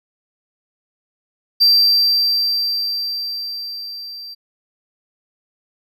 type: tone with level ramp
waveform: triangle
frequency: 4699 Hz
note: D8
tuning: in tune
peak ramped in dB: -7 to -30 dBFS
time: 1.6-4.35 s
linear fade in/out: 20 ms
effects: none